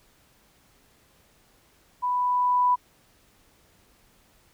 sine tone with level ramp, 990 Hz, B5, 4 cents sharp, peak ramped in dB -23 to -17 dBFS, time 2.02-2.76 s, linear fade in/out 20 ms, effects pink hiss -61 dBFS RMS until 4.53 s

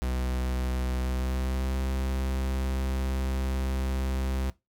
45% pulse tone with pitch glide, 63.4 to 65.56 Hz, B1 to C2, +46 to +4 cents, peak -27 dBFS, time 0.02-4.5 s, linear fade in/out 0 ms, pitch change +58 cents, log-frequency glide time 0.98-1.79 s, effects noise-tail reverb RT60 0.2 s tail -19 dB re dry

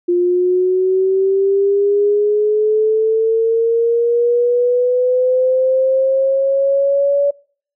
sine linear sweep, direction up, 350.1 to 570 Hz, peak -11 dBFS, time 0.08-7.31 s, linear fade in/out 10 ms, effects noise-tail reverb RT60 0.5 s tail -25 dB re dry

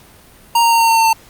square tone with pitch steps, 932.3 / 926.4 / 920.5 / 914.7 / 908.9 / 903.1 / 897.4 Hz, A#5 / A#5 / A#5 / A#5 / A#5 / A5 / A5, 0 / -11 / -22 / -33 / -44 / +45 / +34 cents, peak -10 dBFS, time 0.55-1.131 s, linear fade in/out 5 ms, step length 83 ms, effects pink hiss -44 dBFS RMS until 1.29 s + Opus 48 kbps

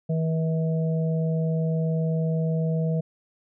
harmonic tone, 161.1 Hz, E3, 39 cents flat, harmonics 1 / 3 / 4, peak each -22 / -32 / -34 dBFS, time 0.09-3.01 s, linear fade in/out 10 ms, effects none

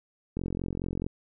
click train, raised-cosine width 3 ms, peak -19 dBFS, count 32, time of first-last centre 0.37-1.065 s, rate 44.6 Hz, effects none

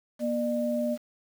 sine tone pair together, 238.9 / 601 Hz, A#3 / D5, +43 / +40 cents, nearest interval octave + major third, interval 1597 cents, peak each -28 dBFS, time 0.19-0.98 s, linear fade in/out 50 ms, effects 8-bit

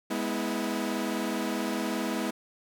sawtooth chord, E major, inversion first, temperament equal with one note detuned, 207.7 / 246.9 / 324 Hz, G#3 / B3 / E4, 0 / 0 / -30 cents, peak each -29 dBFS, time 0.1-2.31 s, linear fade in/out 10 ms, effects none

